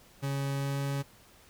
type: tone with pitch glide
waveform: 40% pulse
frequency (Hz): 138.59 to 139.47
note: C#3 to C#3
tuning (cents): 0 to +11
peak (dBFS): -29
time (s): 0.22-1.03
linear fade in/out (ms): 20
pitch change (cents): +11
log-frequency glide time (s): 0.57-0.82
effects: pink hiss -58 dBFS RMS until 1.49 s